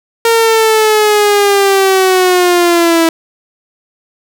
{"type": "linear sweep", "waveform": "sawtooth", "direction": "down", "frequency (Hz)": [461.7, 326.6], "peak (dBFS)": -3, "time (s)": [0.25, 3.09], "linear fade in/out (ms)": 2, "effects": []}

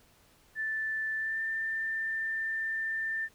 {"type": "tone with pitch glide", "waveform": "sine", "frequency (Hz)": [1760, 1787.7], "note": ["A6", "A6"], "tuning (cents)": [0, 27], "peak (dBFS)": -30, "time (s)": [0.55, 3.29], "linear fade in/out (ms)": 50, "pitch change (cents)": 27, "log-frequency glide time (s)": [1.17, 1.41], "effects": ["pink hiss -63 dBFS RMS until 3.34 s"]}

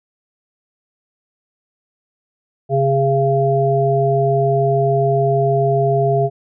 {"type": "harmonic tone", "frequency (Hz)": 136.6, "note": "C#3", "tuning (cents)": -25, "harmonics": [1, 3, 5], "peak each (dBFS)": [-17, -17, -17], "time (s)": [2.69, 6.3], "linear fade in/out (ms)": 50, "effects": []}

